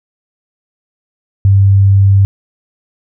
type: tone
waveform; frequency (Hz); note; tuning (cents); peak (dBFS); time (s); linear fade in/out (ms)
sine; 98.3; G2; +5; -4; 1.45-2.25; 0
effects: none